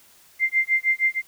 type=tone with tremolo; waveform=sine; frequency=2093 Hz; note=C7; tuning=in tune; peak=-15 dBFS; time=0.39-1.22 s; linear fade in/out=50 ms; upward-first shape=sine; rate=6.4 Hz; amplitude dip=100%; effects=white hiss -54 dBFS RMS until 1.27 s

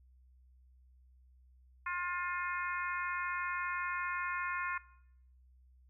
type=harmonic tone; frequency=354.8 Hz; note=F4; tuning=27 cents sharp; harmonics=3 / 4 / 5 / 6 / 7; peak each=-38 / -40 / -42 / -44 / -45 dBFS; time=1.86-4.78 s; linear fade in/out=5 ms; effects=noise-tail reverb RT60 0.7 s tail -19 dB re dry + added 63 Hz sine -60 dBFS peak until 5.89 s

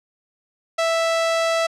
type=tone; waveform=sawtooth; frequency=659.3 Hz; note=E5; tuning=in tune; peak=-14 dBFS; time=0.78-1.67 s; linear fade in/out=10 ms; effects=low-pass 7000 Hz 12 dB/octave

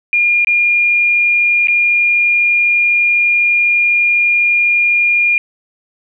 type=tone with dropouts; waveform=sine; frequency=2416 Hz; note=D7; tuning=48 cents sharp; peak=-9 dBFS; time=0.13-5.38 s; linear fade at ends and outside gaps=1 ms; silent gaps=0.447-0.471 / 1.672-1.683 s; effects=none

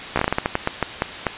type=slowing click train; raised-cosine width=0.5 ms; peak=-3 dBFS; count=14; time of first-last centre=0.16-1.267 s; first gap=14 ms; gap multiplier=1.27; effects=white hiss -32 dBFS RMS until 1.37 s + resampled to 8000 Hz

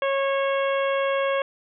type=harmonic tone; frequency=548 Hz; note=C#5; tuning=20 cents flat; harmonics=1 / 2 / 3 / 4 / 5 / 6; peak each=-22 / -28 / -32 / -34 / -36 / -38 dBFS; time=0.02-1.42 s; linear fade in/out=2 ms; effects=none

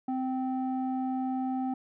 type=tone with low-pass filter; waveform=square; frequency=259.5 Hz; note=C4; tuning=14 cents flat; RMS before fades=-31 dBFS; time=0.08-1.74 s; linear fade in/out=5 ms; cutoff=660 Hz; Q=3.7; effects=none

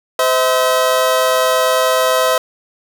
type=tone pair together; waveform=25% pulse; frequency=513.9 / 643 Hz; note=C5 / E5; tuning=-31 / -43 cents; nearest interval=major third; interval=388 cents; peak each=-11 dBFS; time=0.19-2.38 s; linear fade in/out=2 ms; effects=none

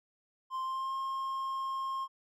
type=tone with pitch glide; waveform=triangle; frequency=1046.5 to 1069.1 Hz; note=C6 to C6; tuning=0 to +37 cents; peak=-31 dBFS; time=0.5-2.08 s; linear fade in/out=50 ms; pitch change=+37 cents; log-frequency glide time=0.63-0.95 s; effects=none

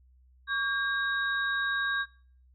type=tone cluster; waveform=sine; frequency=1133 / 1611 / 3799 Hz; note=C#6 / G6 / A#7; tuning=+37 / +47 / +32 cents; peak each=-35 / -28 / -37 dBFS; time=0.47-2.06 s; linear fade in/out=50 ms; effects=noise-tail reverb RT60 0.5 s tail -20 dB re dry + added 63 Hz sine -57 dBFS peak until 2.54 s

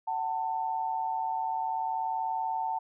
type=tone pair together; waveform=sine; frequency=751.5 / 892 Hz; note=F#5 / A5; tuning=+27 / +23 cents; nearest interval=minor third; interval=296 cents; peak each=-33 / -30 dBFS; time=0.07-2.79 s; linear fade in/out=10 ms; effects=none

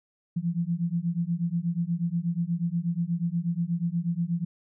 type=beating tone pair; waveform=sine; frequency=166.6 / 174.9 Hz; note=E3 / F3; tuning=+19 / +3 cents; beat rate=8.3 Hz; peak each=-28 dBFS; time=0.36-4.45 s; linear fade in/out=10 ms; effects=none

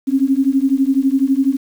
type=beating tone pair; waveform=sine; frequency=264.1 / 276.1 Hz; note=C4 / C#4; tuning=+16 / -7 cents; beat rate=12 Hz; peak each=-15 dBFS; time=0.07-1.57 s; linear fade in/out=20 ms; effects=7-bit

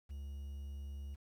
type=tone with quantisation; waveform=triangle; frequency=70 Hz; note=C#2; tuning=18 cents sharp; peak=-40 dBFS; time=0.09-1.16 s; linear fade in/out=20 ms; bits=11; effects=none

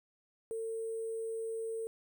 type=tone with sample-and-hold; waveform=sine; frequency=450 Hz; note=A4; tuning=39 cents sharp; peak=-35 dBFS; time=0.51-1.87 s; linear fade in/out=0 ms; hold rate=8820 Hz; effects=none

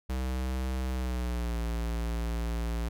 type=tone with pitch glide; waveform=square; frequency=64.2 to 57.53 Hz; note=C2 to A#1; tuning=-32 to -22 cents; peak=-30 dBFS; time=0.09-2.89 s; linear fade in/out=10 ms; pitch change=-190 cents; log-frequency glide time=0.93-1.6 s; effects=none

